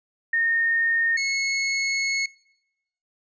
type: tone pair in turn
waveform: sine / sawtooth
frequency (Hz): 1837 / 2185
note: A#6 / C#7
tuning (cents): -26 / -26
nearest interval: minor third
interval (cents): 300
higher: second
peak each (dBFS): -19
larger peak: neither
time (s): 0.33-1.17 / 1.17-2.26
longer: second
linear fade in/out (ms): 5
effects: noise-tail reverb RT60 0.9 s tail -23 dB re dry + resampled to 16000 Hz